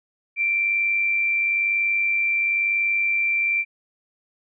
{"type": "tone with amplitude modulation", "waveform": "sine", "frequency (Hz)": 2353, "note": "D7", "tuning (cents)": 3, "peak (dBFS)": -17, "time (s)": [0.36, 3.65], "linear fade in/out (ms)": 50, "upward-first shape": "sine", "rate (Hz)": 101, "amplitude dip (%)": 35, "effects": []}